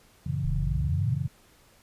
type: chord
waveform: sine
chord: F# dominant seventh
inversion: none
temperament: equal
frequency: 92.5 / 116.54 / 138.59 / 164.81 Hz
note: F#2 / A#2 / C#3 / E3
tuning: 0 / 0 / 0 / 0 cents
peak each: -33 / -35 / -29 / -34 dBFS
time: 0.26-1.28 s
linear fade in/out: 5 ms
type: exponential sweep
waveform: sine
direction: up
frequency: 30.87 to 130.81 Hz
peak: -27 dBFS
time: 0.44-1.15 s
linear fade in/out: 10 ms
effects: pink hiss -59 dBFS RMS until 1.82 s + resampled to 32000 Hz